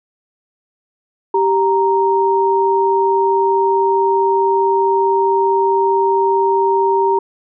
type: tone pair together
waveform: sine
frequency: 390.1 / 932.3 Hz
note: G4 / A#5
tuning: -8 / 0 cents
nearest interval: octave + minor third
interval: 1508 cents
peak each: -14 dBFS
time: 1.34-7.19 s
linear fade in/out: 5 ms
effects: none